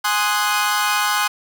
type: chord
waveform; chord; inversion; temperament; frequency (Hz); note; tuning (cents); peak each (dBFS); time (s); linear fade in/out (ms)
sawtooth; Ab dominant seventh; none; equal; 830.6 / 1046.5 / 1244.5 / 1480; Ab5 / C6 / Eb6 / Gb6; 0 / 0 / 0 / 0; -19; 0.04-1.28; 10
effects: none